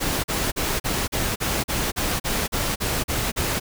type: noise bursts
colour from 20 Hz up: pink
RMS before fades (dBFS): -24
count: 13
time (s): 0-3.6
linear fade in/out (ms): 20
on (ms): 240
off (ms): 40
effects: none